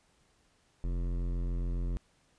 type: tone with hard clipping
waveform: sine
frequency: 43.65 Hz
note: F1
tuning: in tune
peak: -32 dBFS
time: 0.84-1.97 s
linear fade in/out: 0 ms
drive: 15 dB
effects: pink hiss -69 dBFS RMS until 2.38 s + resampled to 22050 Hz